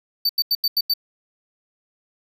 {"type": "tone bursts", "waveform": "square", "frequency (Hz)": 4574, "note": "D8", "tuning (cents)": -47, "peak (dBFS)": -17, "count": 6, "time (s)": [0.25, 0.938], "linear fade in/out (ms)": 5, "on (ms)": 43, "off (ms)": 86, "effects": []}